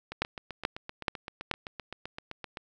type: two click trains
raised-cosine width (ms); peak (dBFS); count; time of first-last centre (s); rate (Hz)
0.3; -10 / -22; 4 / 20; 0.22-1.513 / 0.12-2.572; 2.32 / 7.75
effects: none